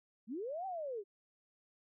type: linear two-way sweep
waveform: sine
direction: up then down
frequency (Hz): 193.6 to 784 to 378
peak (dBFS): -38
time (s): 0.27-1.04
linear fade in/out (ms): 50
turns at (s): 0.66
effects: none